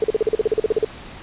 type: tone bursts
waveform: sine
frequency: 436.3 Hz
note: A4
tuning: 15 cents flat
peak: -13 dBFS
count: 14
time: 0.02-0.847 s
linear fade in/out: 2 ms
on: 21 ms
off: 41 ms
effects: pink hiss -38 dBFS RMS until 1.22 s + resampled to 8000 Hz